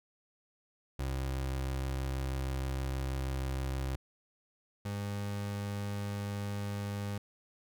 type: tone pair in turn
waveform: 30% pulse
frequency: 66.3 / 101.54 Hz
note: C2 / G#2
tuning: +23 / -39 cents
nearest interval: perfect fifth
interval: 738 cents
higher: second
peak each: -30 / -32 dBFS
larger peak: first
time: 0.99-3.96 / 4.85-7.18 s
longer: first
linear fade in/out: 5 ms
effects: none